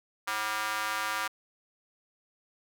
square tone with high-pass filter, 107.8 Hz, A2, 35 cents flat, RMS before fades -32 dBFS, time 0.27-1.28 s, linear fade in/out 10 ms, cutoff 1200 Hz, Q 2.1, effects none

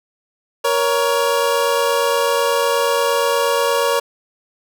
25% pulse tone pair together, 470.6 / 559 Hz, A#4 / C#5, +16 / +14 cents, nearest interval minor third, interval 298 cents, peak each -14 dBFS, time 0.64-4 s, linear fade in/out 10 ms, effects none

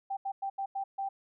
sine tone bursts at uneven times, 784 Hz, G5, in tune, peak -31 dBFS, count 6, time 0.1-0.17 / 0.25-0.32 / 0.42-0.5 / 0.58-0.66 / 0.75-0.84 / 0.98-1.09 s, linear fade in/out 10 ms, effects none

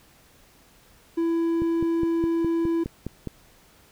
triangle tone, 332.9 Hz, E4, 17 cents sharp, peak -19 dBFS, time 1.17-2.84 s, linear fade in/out 10 ms
click train, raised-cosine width 3 ms, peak -17 dBFS, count 9, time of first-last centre 1.62-3.273 s, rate 4.84 Hz
effects pink hiss -56 dBFS RMS until 3.91 s

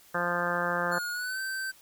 harmonic tone, 174.61 Hz, F3, in tune, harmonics 1 / 2 / 3 / 4 / 5 / 6 / 7 / 8 / 9 / 10, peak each -37 / -40 / -33 / -37 / -37 / -37 / -34 / -37 / -32 / -39 dBFS, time 0.14-0.99 s, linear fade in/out 10 ms
square tone with pitch glide, 1438 to 1550.1 Hz, F#6 to G6, -50 to -20 cents, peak -32 dBFS, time 0.91-1.72 s, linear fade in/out 20 ms, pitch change +130 cents, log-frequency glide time 1.12-1.4 s
effects white hiss -57 dBFS RMS until 1.81 s

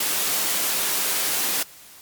white high-pass noise, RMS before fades -23 dBFS, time 0-1.63 s, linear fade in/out 5 ms, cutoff 200 Hz, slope 12 dB/octave, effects white hiss -46 dBFS RMS until 2.01 s + MP3 96 kbps

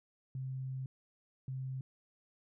sine tone bursts at uneven times, 131.4 Hz, C3, 8 cents sharp, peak -37 dBFS, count 2, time 0.35-0.86 / 1.48-1.81 s, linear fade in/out 2 ms, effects none

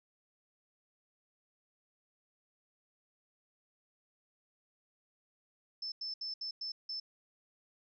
sine tone bursts at uneven times, 5274 Hz, E8, in tune, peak -37 dBFS, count 6, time 5.82-5.92 / 6.01-6.14 / 6.21-6.34 / 6.41-6.51 / 6.61-6.72 / 6.89-7 s, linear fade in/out 5 ms, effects none

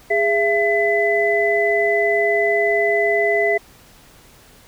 sine tone cluster, 411 / 673 / 2007 Hz, G#4 / E5 / B6, -18 / +36 / +27 cents, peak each -19 dBFS, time 0.1-3.58 s, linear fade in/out 10 ms, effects pink hiss -48 dBFS RMS until 4.67 s

